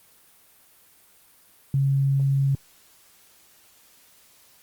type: tone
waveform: sine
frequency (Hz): 137.3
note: C#3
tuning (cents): -16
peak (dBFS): -18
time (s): 1.74-2.55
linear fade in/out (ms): 2
effects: white hiss -56 dBFS RMS until 4.62 s + Opus 32 kbps